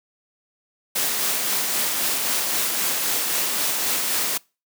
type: noise with tremolo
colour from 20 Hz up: white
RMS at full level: -22 dBFS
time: 0.95-4.38 s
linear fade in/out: 10 ms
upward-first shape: sine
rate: 3.8 Hz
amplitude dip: 25%
effects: noise-tail reverb RT60 0.3 s tail -25 dB re dry + high-pass 200 Hz 12 dB/octave